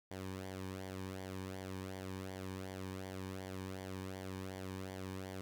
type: tone with flanger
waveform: sawtooth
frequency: 94.5 Hz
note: F#2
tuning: 37 cents sharp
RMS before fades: -45 dBFS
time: 0.11-5.41 s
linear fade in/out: 0 ms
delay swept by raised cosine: 0.75 to 1.52 ms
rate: 2.7 Hz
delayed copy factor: -0.65
effects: none